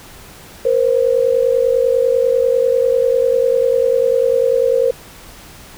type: tone pair together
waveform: sine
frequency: 473.2 / 523.3 Hz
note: A#4 / C5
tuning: +26 / 0 cents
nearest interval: major second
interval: 174 cents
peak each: -14 dBFS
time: 0.65-4.91 s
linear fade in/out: 5 ms
effects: pink hiss -39 dBFS RMS until 5.77 s